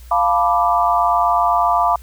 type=chord; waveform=sine; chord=B half-diminished seventh; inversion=second; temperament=equal; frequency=698.5 / 880 / 987.8 / 1174.7 Hz; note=F5 / A5 / B5 / D6; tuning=0 / 0 / 0 / 0 cents; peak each=-17 / -21 / -18 / -18 dBFS; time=0.11-1.96 s; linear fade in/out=5 ms; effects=added 60 Hz sine -36 dBFS peak until 2.02 s + white hiss -49 dBFS RMS until 2.02 s